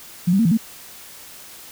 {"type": "tone with pitch steps", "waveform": "sine", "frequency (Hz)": [176.1, 194.8, 229.4, 167.2, 224.1], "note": ["F3", "G3", "A#3", "E3", "A3"], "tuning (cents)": [15, -11, -28, 25, 32], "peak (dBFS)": -13, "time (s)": [0.27, 0.575], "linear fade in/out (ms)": 10, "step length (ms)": 61, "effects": ["white hiss -41 dBFS RMS until 1.71 s"]}